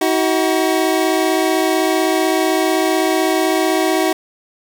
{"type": "tone pair together", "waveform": "25% pulse", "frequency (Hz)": [319.1, 374.9], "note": ["D#4", "F#4"], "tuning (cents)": [44, 23], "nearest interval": "minor third", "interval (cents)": 279, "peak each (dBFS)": -13, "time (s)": [0.01, 4.13], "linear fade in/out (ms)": 5, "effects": ["8-bit"]}